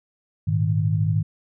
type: chord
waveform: sine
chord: Ab suspended second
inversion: none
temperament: equal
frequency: 103.83 / 116.54 / 155.56 Hz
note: Ab2 / Bb2 / Eb3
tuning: 0 / 0 / 0 cents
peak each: -21 / -27 / -22 dBFS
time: 0.47-1.23 s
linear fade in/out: 10 ms
effects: none